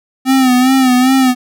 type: tone with vibrato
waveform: square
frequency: 257.5 Hz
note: C4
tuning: 28 cents flat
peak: -8 dBFS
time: 0.25-1.35 s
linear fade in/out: 50 ms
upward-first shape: sine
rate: 2.5 Hz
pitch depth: 61 cents each way
effects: none